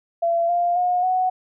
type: tone with pitch steps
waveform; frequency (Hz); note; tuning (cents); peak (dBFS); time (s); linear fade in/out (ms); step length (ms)
sine; 678 / 698.3 / 719.1 / 740.6; E5 / F5 / F#5 / F#5; +49 / 0 / -50 / +1; -17; 0.22-1.3; 10; 270
effects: none